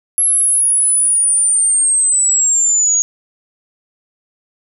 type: linear sweep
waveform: sine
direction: down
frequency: 11175 to 6645 Hz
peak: -10 dBFS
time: 0.18-3.02 s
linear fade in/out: 0 ms
effects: none